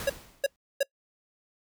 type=noise with exponential decay; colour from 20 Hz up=pink; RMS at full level=-35 dBFS; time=0-0.56 s; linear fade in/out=1 ms; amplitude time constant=120 ms
type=tone bursts; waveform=square; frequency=554.4 Hz; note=C#5; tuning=in tune; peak=-22 dBFS; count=3; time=0.07-0.831 s; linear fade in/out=5 ms; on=27 ms; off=340 ms
effects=noise-tail reverb RT60 0.1 s tail -25 dB re dry